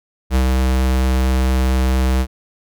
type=tone with ADSR envelope; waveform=square; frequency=64.6 Hz; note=C2; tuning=21 cents flat; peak=-12 dBFS; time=0.3-2.27 s; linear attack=53 ms; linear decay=76 ms; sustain=-2 dB; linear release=62 ms; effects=none